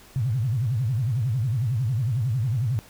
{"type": "tone with vibrato", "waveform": "sine", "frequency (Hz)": 119.8, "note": "A#2", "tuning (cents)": 48, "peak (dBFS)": -21, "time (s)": [0.16, 2.79], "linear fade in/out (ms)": 0, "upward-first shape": "sine", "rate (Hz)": 11, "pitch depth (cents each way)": 250, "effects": ["pink hiss -50 dBFS RMS until 2.89 s"]}